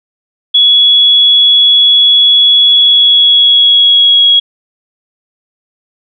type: tone with pitch glide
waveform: sine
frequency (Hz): 3375 to 3317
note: G#7 to G#7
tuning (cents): +27 to -3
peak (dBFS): -3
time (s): 0.54-4.4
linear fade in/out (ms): 10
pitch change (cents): -30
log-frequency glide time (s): 2.64-4.25
effects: none